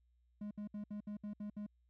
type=tone bursts; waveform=triangle; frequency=207.7 Hz; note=G#3; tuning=in tune; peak=-39 dBFS; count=8; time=0.41-1.665 s; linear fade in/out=5 ms; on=100 ms; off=65 ms; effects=added 60 Hz sine -70 dBFS peak until 1.89 s